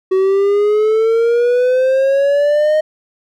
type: exponential sweep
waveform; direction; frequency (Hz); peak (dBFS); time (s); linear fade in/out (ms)
triangle; up; 375.2 to 622.3; -8; 0.11-2.81; 10
effects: none